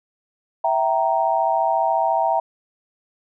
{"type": "chord", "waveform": "sine", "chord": "E diminished", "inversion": "none", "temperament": "equal with one note detuned", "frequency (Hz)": [659.3, 773.6, 932.3], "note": ["E5", "G5", "Bb5"], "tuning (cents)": [0, -23, 0], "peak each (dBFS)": -21, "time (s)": [0.64, 2.4], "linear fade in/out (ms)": 5, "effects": []}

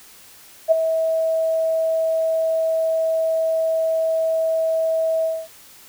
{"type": "tone with ADSR envelope", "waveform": "sine", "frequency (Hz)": 647, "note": "E5", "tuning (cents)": -32, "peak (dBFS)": -8, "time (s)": [0.68, 5.48], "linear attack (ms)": 36, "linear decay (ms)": 13, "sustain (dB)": -9, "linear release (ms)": 240, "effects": ["white hiss -46 dBFS RMS until 5.88 s"]}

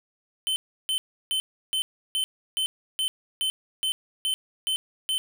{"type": "tone bursts", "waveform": "square", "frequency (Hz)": 3068, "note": "G7", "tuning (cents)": -38, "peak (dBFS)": -24, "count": 12, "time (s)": [0.47, 5.18], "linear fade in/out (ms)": 0, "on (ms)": 90, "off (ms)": 330, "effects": []}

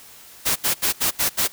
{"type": "noise bursts", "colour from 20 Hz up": "white", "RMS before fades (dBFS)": -20, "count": 6, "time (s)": [0.45, 1.48], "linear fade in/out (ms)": 20, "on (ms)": 110, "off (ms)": 74, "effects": ["white hiss -45 dBFS RMS until 1.52 s"]}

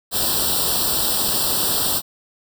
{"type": "noise with comb filter", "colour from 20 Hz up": "white", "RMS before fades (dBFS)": -20, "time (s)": [0.11, 2.02], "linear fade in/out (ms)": 50, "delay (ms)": 0.23, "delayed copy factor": 1, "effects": []}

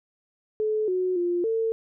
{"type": "tone with pitch steps", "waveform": "sine", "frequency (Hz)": [430.7, 367.7, 350.2, 449.5], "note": ["A4", "F#4", "F4", "A4"], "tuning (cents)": [-37, -11, 5, 37], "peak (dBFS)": -22, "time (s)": [0.6, 1.72], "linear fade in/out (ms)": 0, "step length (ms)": 280, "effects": []}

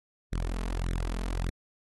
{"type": "tone with flanger", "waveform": "sawtooth", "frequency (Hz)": 43.17, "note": "F1", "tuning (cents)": -19, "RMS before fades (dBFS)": -31, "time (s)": [0.32, 1.5], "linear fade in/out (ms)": 10, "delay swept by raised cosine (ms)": [0.51, 4.71], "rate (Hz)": 1.7, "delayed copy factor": 1, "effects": ["AAC 32 kbps"]}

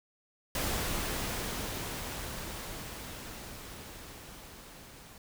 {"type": "noise with level ramp", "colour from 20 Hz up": "pink", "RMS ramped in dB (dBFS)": [-32, -52], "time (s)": [0.55, 5.18], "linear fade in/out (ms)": 2, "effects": []}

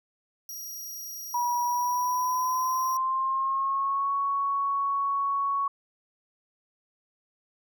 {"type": "tone", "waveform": "20% pulse", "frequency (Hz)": 5710, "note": "F8", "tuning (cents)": 37, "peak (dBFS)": -31, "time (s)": [0.49, 2.97], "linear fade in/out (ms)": 2}
{"type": "tone with pitch glide", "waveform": "sine", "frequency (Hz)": [969, 1113.1], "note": ["B5", "C#6"], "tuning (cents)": [-33, 7], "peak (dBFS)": -24, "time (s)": [1.34, 5.68], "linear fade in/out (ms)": 5, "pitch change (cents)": 240, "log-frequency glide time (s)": [1.63, 4.12]}
{"effects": []}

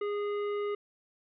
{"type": "tone with hard clipping", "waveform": "triangle", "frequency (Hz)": 411.5, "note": "G#4", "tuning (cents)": -16, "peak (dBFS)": -32, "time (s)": [0.01, 0.75], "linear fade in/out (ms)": 5, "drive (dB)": 15, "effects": ["resampled to 11025 Hz"]}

